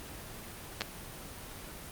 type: clicks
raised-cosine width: 0.2 ms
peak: -14 dBFS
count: 2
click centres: 0.809 / 0.818 s
effects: pink hiss -45 dBFS RMS until 1.91 s + Opus 24 kbps